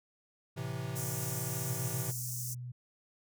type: chord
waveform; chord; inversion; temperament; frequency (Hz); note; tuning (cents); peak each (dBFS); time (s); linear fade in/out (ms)
square; A minor; none; equal; 110 / 130.81 / 164.81; A2 / C3 / E3; 0 / 0 / 0; -42 / -39 / -43; 0.56-2.12; 20
type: high-pass noise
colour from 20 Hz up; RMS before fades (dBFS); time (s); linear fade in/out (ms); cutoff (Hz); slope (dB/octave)
pink; -40; 0.95-2.55; 20; 5700; 48
type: tone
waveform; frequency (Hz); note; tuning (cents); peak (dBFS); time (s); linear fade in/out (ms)
sine; 123.47; B2; 0; -39; 1.65-2.72; 10
effects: none